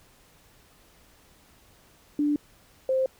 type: tone pair in turn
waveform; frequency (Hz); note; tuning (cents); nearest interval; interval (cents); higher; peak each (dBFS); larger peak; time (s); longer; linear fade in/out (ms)
sine; 293.7 / 524.3; D4 / C5; 0 / +3; minor seventh; 1003; second; -21; neither; 2.19-2.36 / 2.89-3.06; neither; 2
effects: pink hiss -58 dBFS RMS until 3.19 s